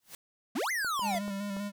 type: noise with exponential growth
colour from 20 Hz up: white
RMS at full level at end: -41 dBFS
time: 0-0.15 s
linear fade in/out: 1 ms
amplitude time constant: 31 ms
type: exponential two-way sweep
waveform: square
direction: up then down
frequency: 199 to 2140 to 644 Hz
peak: -30 dBFS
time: 0.55-1.19 s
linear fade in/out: 10 ms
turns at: 0.71 s
type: clicks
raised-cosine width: 1 ms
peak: -30 dBFS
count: 5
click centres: 0.847 / 0.994 / 1.147 / 1.28 / 1.567 s
type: tone with vibrato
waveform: square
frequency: 200.5 Hz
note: G3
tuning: 39 cents sharp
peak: -34 dBFS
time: 1.01-1.72 s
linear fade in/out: 50 ms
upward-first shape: square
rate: 5.1 Hz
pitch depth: 30 cents each way
effects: none